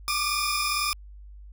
sawtooth tone cluster, 1165 / 1207 / 2432 / 5170 Hz, D6 / D6 / D#7 / E8, -14 / +47 / -40 / -34 cents, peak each -27 dBFS, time 0.08-0.93 s, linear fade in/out 0 ms, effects added 50 Hz sine -42 dBFS peak until 1.52 s

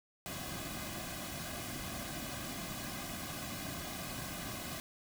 pink noise with comb filter, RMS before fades -42 dBFS, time 0.26-4.8 s, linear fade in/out 0 ms, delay 2.2 ms, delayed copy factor -0.75, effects none

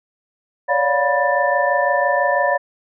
sine tone cluster, 559 / 585 / 710 / 980 / 1773 Hz, C#5 / D5 / F5 / B5 / A6, +14 / -7 / +28 / -14 / +13 cents, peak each -21 dBFS, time 0.68-2.58 s, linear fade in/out 20 ms, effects none

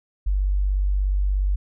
sine tone, 48.44 Hz, G1, 20 cents flat, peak -18 dBFS, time 0.26-1.56 s, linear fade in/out 10 ms, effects none

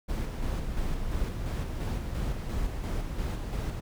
brown noise with tremolo, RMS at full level -30 dBFS, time 0.08-3.81 s, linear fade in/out 20 ms, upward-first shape square, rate 2.9 Hz, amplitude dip 35%, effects none

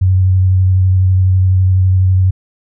sine tone with vibrato, 93.3 Hz, F#2, 15 cents sharp, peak -7 dBFS, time 0.01-2.31 s, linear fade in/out 10 ms, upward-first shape triangle, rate 12 Hz, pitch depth 22 cents each way, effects none

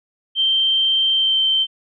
sine tone with pitch glide, 3136 to 3113 Hz, G7 to G7, 0 to -13 cents, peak -14 dBFS, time 0.35-1.67 s, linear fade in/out 50 ms, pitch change -13 cents, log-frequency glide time 1.13-1.4 s, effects none

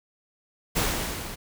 pink noise with level ramp, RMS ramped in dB -23 to -38 dBFS, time 0.75-1.36 s, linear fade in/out 20 ms, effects none

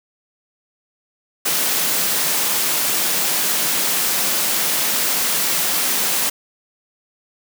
white high-pass noise, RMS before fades -19 dBFS, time 1.45-6.3 s, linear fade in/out 10 ms, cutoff 140 Hz, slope 96 dB/octave, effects none

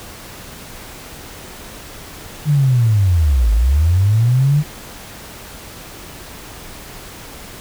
sine linear two-way sweep, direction down then up, 153.2 to 51 to 153.2 Hz, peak -10 dBFS, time 2.45-4.64 s, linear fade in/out 50 ms, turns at 3.52 s, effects pink hiss -35 dBFS RMS until 7.6 s

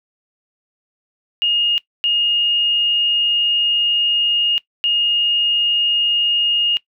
sine tone bursts at uneven times, 2849 Hz, F7, 34 cents sharp, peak -14 dBFS, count 3, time 1.42-1.78 / 2.04-4.58 / 4.84-6.77 s, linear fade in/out 0 ms, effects noise-tail reverb RT60 0.1 s tail -19 dB re dry

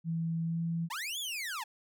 sine tone with pitch glide, 164.81 to 166.82 Hz, E3 to E3, 0 to +21 cents, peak -30 dBFS, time 0.04-0.89 s, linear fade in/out 50 ms, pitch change +21 cents, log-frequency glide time 0.43-0.6 s
sawtooth linear two-way sweep, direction up then down, 803 to 3520 to 803 Hz, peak -32 dBFS, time 0.9-1.64 s, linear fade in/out 10 ms, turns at 1.19 s
effects none

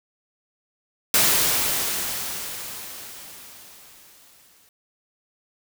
white noise with exponential decay, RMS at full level -17 dBFS, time 1.14-4.69 s, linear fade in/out 1 ms, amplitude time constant 770 ms, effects none

